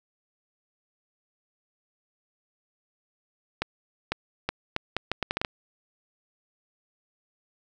accelerating click train, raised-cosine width 0.3 ms, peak -10 dBFS, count 11, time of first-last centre 3.62-5.448 s, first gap 500 ms, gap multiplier 0.74, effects none

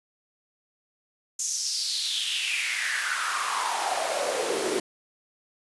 pink noise with high-pass filter sweep, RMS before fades -28 dBFS, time 1.39-4.8 s, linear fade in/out 5 ms, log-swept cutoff 6800 to 340 Hz, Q 5.2, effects resampled to 24000 Hz

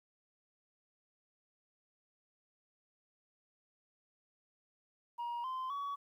sine tone with pitch steps, 950 / 1036 / 1129.7 Hz, A#5 / C6 / C#6, +33 / -17 / +32 cents, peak -34 dBFS, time 5.18-5.96 s, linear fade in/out 20 ms, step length 260 ms, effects tanh soft clip ceiling -36 dBFS + 12-bit

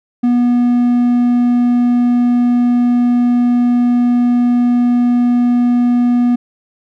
triangle tone, 242.9 Hz, B3, 29 cents flat, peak -7 dBFS, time 0.23-6.36 s, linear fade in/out 10 ms, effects none

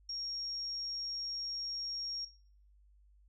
sine tone, 5570 Hz, F8, 5 cents flat, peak -37 dBFS, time 0.09-2.25 s, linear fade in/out 5 ms, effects noise-tail reverb RT60 0.5 s tail -18 dB re dry + added 50 Hz sine -61 dBFS peak until 3.28 s

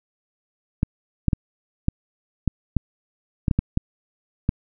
clicks, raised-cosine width 5 ms, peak -6 dBFS, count 11, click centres 0.831 / 1.283 / 1.332 / 1.884 / 2.477 / 2.767 / 3.482 / 3.512 / 3.59 / 3.774 / 4.491 s, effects none

